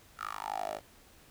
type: tone with high-pass filter sweep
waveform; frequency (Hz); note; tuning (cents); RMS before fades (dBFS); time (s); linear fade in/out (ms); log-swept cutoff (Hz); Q
10% pulse; 51.91; G#1; 0; -38; 0.17-0.81; 50; 1400 to 530; 7.7
effects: pink hiss -59 dBFS RMS until 1.3 s